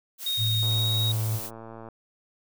blue noise, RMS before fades -36 dBFS, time 0.18-1.51 s, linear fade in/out 50 ms
sine tone with pitch glide, 3729 to 3785 Hz, A#7 to A#7, 0 to +26 cents, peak -25 dBFS, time 0.26-1.12 s, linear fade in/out 5 ms, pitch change +26 cents, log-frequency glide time 0.61-0.93 s
sine tone, 110 Hz, A2, in tune, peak -24 dBFS, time 0.37-1.4 s, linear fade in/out 50 ms
click train, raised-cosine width 1 ms, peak -28 dBFS, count 143, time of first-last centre 0.63-1.887 s, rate 113 Hz
effects none

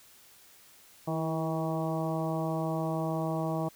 harmonic tone with a mistuned harmonic, 160.1 Hz, D#3, 50 cents sharp, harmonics 1 / 2 / 3 / 4 / 5 / 6 / 7, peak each -32 / -35 / -40 / -35 / -39 / -42 / -42 dBFS, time 1.07-3.69 s, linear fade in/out 10 ms, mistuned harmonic 2, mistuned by +34 cents, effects white hiss -57 dBFS RMS until 3.75 s

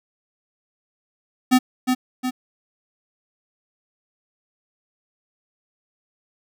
square tone with echo, 254.3 Hz, C4, 49 cents flat, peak -12 dBFS, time 1.51-1.59 s, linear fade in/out 20 ms, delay 360 ms, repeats 2, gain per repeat -5 dB, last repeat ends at 2.31 s, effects none

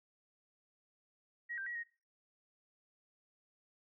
sine tone with pitch steps, 1900 / 1576 / 1914 / 1869 Hz, A#6 / G6 / A#6 / A#6, +33 / +9 / +45 / +4 cents, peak -39 dBFS, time 1.49-1.838 s, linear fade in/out 20 ms, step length 87 ms, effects noise-tail reverb RT60 0.4 s tail -23 dB re dry

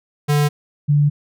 square / sine tone pair in turn, 146.83 / 146.05 Hz, D3 / D3, 0 / -9 cents, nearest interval unison, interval 9 cents, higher first, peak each -14 / -11 dBFS, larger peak second, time 0.28-0.49 / 0.88-1.1 s, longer second, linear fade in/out 20 ms, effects none

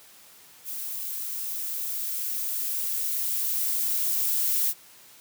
violet noise with level ramp, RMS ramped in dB -34 to -24 dBFS, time 0.64-4.74 s, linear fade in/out 50 ms, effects white hiss -52 dBFS RMS until 5.2 s + high-pass 100 Hz 12 dB/octave

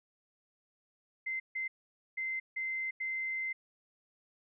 sine tone bursts at uneven times, 2074 Hz, C7, 16 cents flat, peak -33 dBFS, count 5, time 1.26-1.4 / 1.55-1.68 / 2.17-2.4 / 2.56-2.91 / 3-3.53 s, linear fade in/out 10 ms, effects none

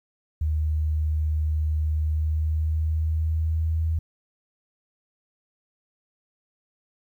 sine tone with pitch glide, 77.1 to 80.51 Hz, D#2 to E2, -15 to -40 cents, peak -21 dBFS, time 0.41-3.99 s, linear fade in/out 5 ms, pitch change +75 cents, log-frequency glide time 1.96-3.87 s, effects 10-bit

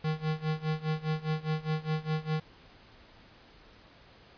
square tone with tremolo, 156 Hz, D#3, 5 cents sharp, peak -27 dBFS, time 0.04-2.4 s, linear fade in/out 5 ms, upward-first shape sine, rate 4.9 Hz, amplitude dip 90%, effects pink hiss -56 dBFS RMS until 4.37 s + resampled to 11025 Hz

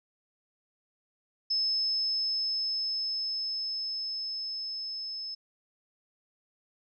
sine tone with level ramp, 5220 Hz, E8, 18 cents flat, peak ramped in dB -25 to -35 dBFS, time 1.5-5.35 s, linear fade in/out 10 ms, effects none

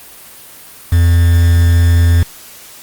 triangle tone with quantisation, 85.3 Hz, F2, 40 cents flat, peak -4 dBFS, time 0.92-2.23 s, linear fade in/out 5 ms, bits 4, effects white hiss -36 dBFS RMS until 2.82 s + Opus 32 kbps

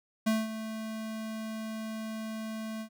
square tone with ADSR envelope, 220 Hz, A3, in tune, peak -24 dBFS, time 0.26-2.89 s, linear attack 13 ms, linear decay 200 ms, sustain -12 dB, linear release 81 ms, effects none

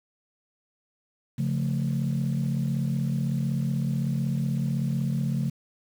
sine chord, Db augmented, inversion none, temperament equal, 138.59 / 174.61 / 220 Hz, Db3 / F3 / A3, 0 / 0 / 0 cents, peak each -25 / -29 / -29 dBFS, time 1.38-5.5 s, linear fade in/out 10 ms, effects tanh soft clip ceiling -18 dBFS + 8-bit

